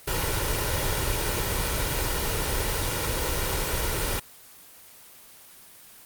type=noise with comb filter; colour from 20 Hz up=pink; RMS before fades=-26 dBFS; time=0.07-4.2 s; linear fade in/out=10 ms; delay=2.1 ms; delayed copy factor=+0.65; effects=white hiss -49 dBFS RMS until 6.05 s + Opus 24 kbps